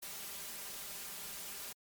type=noise with comb filter; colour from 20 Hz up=white; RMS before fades=-45 dBFS; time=0.02-1.73 s; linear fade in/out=10 ms; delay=5 ms; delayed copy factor=+0.6; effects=MP3 96 kbps